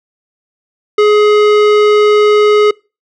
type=tone with tanh clipping; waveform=sine; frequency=420 Hz; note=G#4; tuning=19 cents sharp; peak=-7 dBFS; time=0.98-2.71 s; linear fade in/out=5 ms; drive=17 dB; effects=noise-tail reverb RT60 0.3 s tail -25 dB re dry